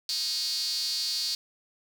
sawtooth tone with high-pass filter, 312.6 Hz, D#4, 8 cents sharp, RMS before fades -30 dBFS, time 0.09-1.35 s, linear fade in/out 2 ms, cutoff 4500 Hz, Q 8.8, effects 9-bit

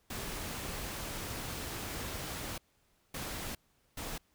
pink noise bursts at uneven times, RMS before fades -40 dBFS, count 3, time 0.1-2.58 / 3.14-3.55 / 3.97-4.18 s, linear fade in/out 5 ms, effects pink hiss -72 dBFS RMS until 4.34 s

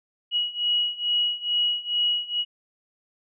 sine beating tone pair, 2908 / 2910.3 Hz, F#7 / F#7, -31 / -29 cents, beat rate 2.3 Hz, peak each -26 / -24 dBFS, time 0.31-2.45 s, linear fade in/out 50 ms, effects none

